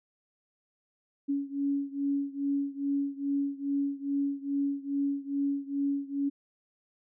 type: beating tone pair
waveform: sine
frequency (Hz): 279.6 / 282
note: C#4 / C#4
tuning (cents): +15 / +30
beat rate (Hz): 2.4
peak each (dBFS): -30 / -32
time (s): 1.28-6.3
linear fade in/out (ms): 20
effects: none